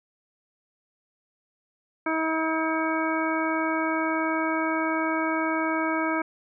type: harmonic tone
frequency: 319.9 Hz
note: D#4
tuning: 48 cents sharp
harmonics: 1 / 2 / 3 / 4 / 5 / 7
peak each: -27 / -31 / -31 / -31 / -32 / -33 dBFS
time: 2.06-6.22 s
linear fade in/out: 5 ms
effects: none